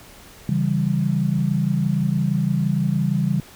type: chord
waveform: sine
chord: C# diminished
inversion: none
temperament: equal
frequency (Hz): 138.59 / 164.81 / 196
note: C#3 / E3 / G3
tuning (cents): 0 / 0 / 0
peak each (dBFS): -22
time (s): 0.49-3.4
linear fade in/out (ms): 2
effects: pink hiss -45 dBFS RMS until 3.55 s